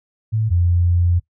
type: tone pair in turn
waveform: sine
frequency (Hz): 110 / 87.31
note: A2 / F2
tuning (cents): 0 / 0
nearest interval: major third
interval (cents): 400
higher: first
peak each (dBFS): -16 / -13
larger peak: second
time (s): 0.32-0.5 / 0.5-1.2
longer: second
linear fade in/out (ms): 20
effects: noise-tail reverb RT60 0.1 s tail -18 dB re dry